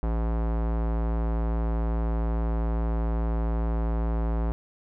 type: tone with low-pass filter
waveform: square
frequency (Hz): 56.4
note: A1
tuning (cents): +44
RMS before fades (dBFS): -26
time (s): 0.03-4.52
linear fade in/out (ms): 0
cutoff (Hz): 990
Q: 1.1
effects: none